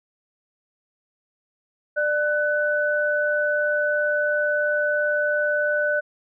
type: tone pair together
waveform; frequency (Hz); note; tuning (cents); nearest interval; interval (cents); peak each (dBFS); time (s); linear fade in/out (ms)
sine; 594.1 / 1497; D5 / F#6; +20 / +20; octave + major third; 1600; -22; 1.96-6.01; 20
effects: none